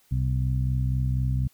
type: harmonic tone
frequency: 64.1 Hz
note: C2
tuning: 35 cents flat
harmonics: 1 / 2 / 3 / 4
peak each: -26 / -24 / -37 / -40 dBFS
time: 0.11-1.48 s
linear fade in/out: 10 ms
effects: white hiss -62 dBFS RMS until 1.53 s